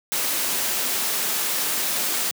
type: noise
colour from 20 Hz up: white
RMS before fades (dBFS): -24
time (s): 0.12-2.31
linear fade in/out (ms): 0
effects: high-pass 200 Hz 12 dB/octave